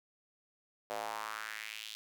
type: tone with high-pass filter sweep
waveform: square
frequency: 54.3 Hz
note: A1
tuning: 22 cents flat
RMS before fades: -42 dBFS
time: 0.9-1.95 s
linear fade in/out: 0 ms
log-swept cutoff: 590 to 3600 Hz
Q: 2.8
effects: none